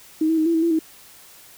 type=tone with pitch steps; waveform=sine; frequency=314.4 / 323.7 / 313.9 / 334.6 / 322.9 / 336.6 / 319 Hz; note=D#4 / E4 / D#4 / E4 / E4 / E4 / D#4; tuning=+18 / -31 / +15 / +26 / -36 / +36 / +43 cents; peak=-16 dBFS; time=0.21-0.791 s; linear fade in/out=5 ms; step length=83 ms; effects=white hiss -47 dBFS RMS until 1.57 s